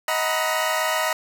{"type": "chord", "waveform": "20% pulse", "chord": "B major seventh", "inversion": "first", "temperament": "equal with one note detuned", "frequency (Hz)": [630.6, 740, 932.3, 987.8], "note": ["D#5", "F#5", "A#5", "B5"], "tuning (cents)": [23, 0, 0, 0], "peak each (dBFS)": [-19, -24, -23, -23], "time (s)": [0.08, 1.13], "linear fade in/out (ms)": 2, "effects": []}